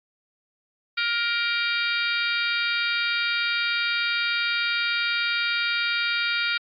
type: harmonic tone with a mistuned harmonic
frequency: 470 Hz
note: A#4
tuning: 14 cents sharp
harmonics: 3 / 4 / 5 / 6 / 7 / 8 / 9 / 10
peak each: -26 / -34 / -27 / -35 / -35 / -31 / -39 / -35 dBFS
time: 0.97-6.58 s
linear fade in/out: 10 ms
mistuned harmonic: 7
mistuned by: -39 cents
effects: AAC 64 kbps